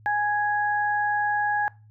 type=tone pair together; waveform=sine; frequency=830.6 / 1661.2 Hz; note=G#5 / G#6; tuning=0 / 0 cents; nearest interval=octave; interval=1200 cents; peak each=-23 / -25 dBFS; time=0.06-1.68 s; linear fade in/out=0 ms; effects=noise-tail reverb RT60 0.3 s tail -22 dB re dry + added 107 Hz sine -49 dBFS peak until 1.9 s